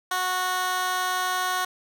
15% pulse tone with high-pass filter, 367.6 Hz, F#4, 11 cents flat, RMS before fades -26 dBFS, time 0.11-1.65 s, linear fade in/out 5 ms, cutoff 950 Hz, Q 0.99, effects none

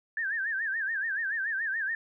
sine tone with vibrato, 1689 Hz, G#6, 29 cents sharp, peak -28 dBFS, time 0.17-1.95 s, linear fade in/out 2 ms, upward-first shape sine, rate 7 Hz, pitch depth 160 cents each way, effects none

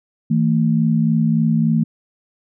sine tone pair together, 161.4 / 224.9 Hz, E3 / A3, -36 / +38 cents, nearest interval tritone, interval 574 cents, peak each -16 / -16 dBFS, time 0.3-1.84 s, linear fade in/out 10 ms, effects none

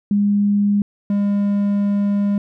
sine / triangle tone pair in turn, 203.8 / 202.4 Hz, G#3 / G#3, -32 / -44 cents, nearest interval unison, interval 12 cents, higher first, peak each -13 dBFS, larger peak neither, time 0.11-0.82 / 1.1-2.38 s, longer second, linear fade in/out 2 ms, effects none

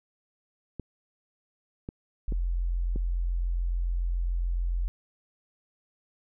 clicks, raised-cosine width 3 ms, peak -22 dBFS, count 4, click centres 0.797 / 1.889 / 2.323 / 2.96 s
sine tone, 43.52 Hz, F1, 5 cents flat, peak -25 dBFS, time 2.28-4.88 s, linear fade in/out 0 ms
effects none

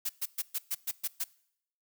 blue noise bursts, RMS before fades -32 dBFS, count 8, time 0.05-1.242 s, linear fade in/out 10 ms, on 44 ms, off 120 ms, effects noise-tail reverb RT60 0.7 s tail -22 dB re dry

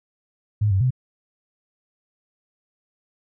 sine tone with pitch steps, 105.1 / 95.9 / 127.7 Hz, G#2 / G2 / C3, +21 / -37 / -42 cents, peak -16 dBFS, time 0.61-0.907 s, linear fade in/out 10 ms, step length 99 ms, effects none

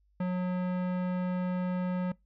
sine tone with tanh clipping, 181.5 Hz, F#3, 33 cents flat, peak -30 dBFS, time 0.2-2.12 s, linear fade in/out 5 ms, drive 18 dB, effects noise-tail reverb RT60 0.2 s tail -24 dB re dry + added 50 Hz sine -65 dBFS peak until 2.25 s

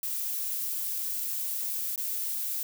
violet noise with dropouts, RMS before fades -32 dBFS, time 0.03-2.63 s, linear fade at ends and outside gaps 2 ms, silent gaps 1.959-1.977 s, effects none

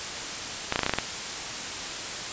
clicks, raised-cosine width 0.3 ms, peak -7 dBFS, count 8, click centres 0.724 / 0.759 / 0.792 / 0.833 / 0.864 / 0.895 / 0.937 / 0.986 s, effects white hiss -33 dBFS RMS until 2.32 s + resampled to 16000 Hz

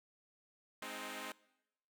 5% pulse chord, Ab major, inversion none, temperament equal with one note detuned, 210.2 / 261.6 / 311.1 Hz, Ab3 / C4 / Eb4, +21 / 0 / 0 cents, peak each -37 / -35 / -37 dBFS, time 0.82-1.32 s, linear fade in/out 2 ms, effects noise-tail reverb RT60 0.9 s tail -22 dB re dry

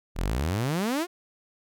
sawtooth exponential sweep, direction up, 36.71 to 372.3 Hz, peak -21 dBFS, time 0.15-1.07 s, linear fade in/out 50 ms, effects none

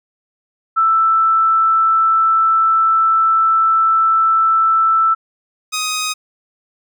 sine / 10% pulse tone pair in turn, 1324 / 1253.2 Hz, E6 / D#6, +7 / +12 cents, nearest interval minor second, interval 95 cents, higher first, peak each -10 dBFS, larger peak neither, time 0.76-5.15 / 5.72-6.14 s, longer first, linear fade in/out 20 ms, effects none

